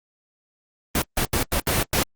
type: noise bursts at uneven times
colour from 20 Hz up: pink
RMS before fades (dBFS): -21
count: 6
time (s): 0.95-1.02 / 1.17-1.25 / 1.33-1.43 / 1.52-1.6 / 1.67-1.83 / 1.93-2.03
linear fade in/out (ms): 2
effects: Opus 24 kbps